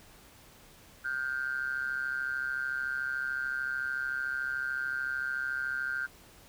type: ring-modulated tone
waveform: triangle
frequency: 66.8 Hz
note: C2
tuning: 36 cents sharp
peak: -25 dBFS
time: 1.04-6.07 s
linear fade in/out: 20 ms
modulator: 1490 Hz
effects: tanh soft clip ceiling -23 dBFS + pink hiss -56 dBFS RMS until 6.48 s